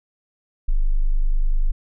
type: tone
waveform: sine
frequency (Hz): 25.16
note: G0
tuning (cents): +46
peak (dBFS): -14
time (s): 0.68-1.72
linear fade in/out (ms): 10
effects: none